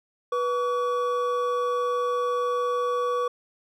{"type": "tone pair together", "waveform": "triangle", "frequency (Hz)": [490, 1136.2], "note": ["B4", "C#6"], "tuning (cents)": [-14, 42], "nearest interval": "octave + minor third", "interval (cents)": 1456, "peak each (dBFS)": [-23, -25], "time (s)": [0.32, 3.28], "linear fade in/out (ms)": 5, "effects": []}